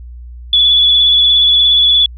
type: tone with vibrato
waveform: sine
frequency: 3424 Hz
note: A7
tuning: 48 cents flat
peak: -6 dBFS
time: 0.53-2.06 s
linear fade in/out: 2 ms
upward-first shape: sine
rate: 17 Hz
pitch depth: 25 cents each way
effects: added 60 Hz sine -28 dBFS peak until 2.17 s